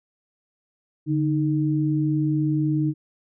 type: tone pair together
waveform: sine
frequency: 146.11 / 309.6 Hz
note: D3 / D#4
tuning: -9 / -9 cents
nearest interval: octave + minor second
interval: 1300 cents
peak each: -22 dBFS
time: 1.06-2.94 s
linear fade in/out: 50 ms
effects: none